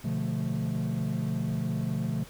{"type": "chord", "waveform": "triangle", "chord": "B half-diminished seventh", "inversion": "none", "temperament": "equal", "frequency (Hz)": [123.47, 146.83, 174.61, 220], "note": ["B2", "D3", "F3", "A3"], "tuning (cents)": [0, 0, 0, 0], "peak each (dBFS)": -30, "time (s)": [0.04, 2.24], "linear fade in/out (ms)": 10, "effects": ["tanh soft clip ceiling -21 dBFS", "pink hiss -50 dBFS RMS until 2.29 s"]}